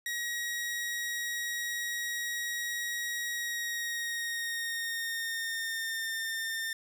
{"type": "tone with pitch glide", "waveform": "sawtooth", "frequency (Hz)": [1899, 1808], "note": ["A#6", "A6"], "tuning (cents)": [32, 47], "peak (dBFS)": -29, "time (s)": [0.06, 6.73], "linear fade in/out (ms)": 2, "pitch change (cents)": -85, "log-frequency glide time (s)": [3.31, 6.11], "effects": []}